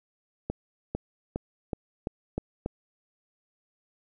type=accelerating click train; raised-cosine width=2 ms; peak=-16 dBFS; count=7; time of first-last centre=0.5-2.661 s; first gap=450 ms; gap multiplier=0.91; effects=none